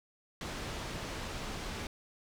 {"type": "low-pass noise", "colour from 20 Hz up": "pink", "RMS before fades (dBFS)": -40, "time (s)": [0.41, 1.87], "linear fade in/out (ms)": 2, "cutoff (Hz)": 6000, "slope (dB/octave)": 12, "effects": []}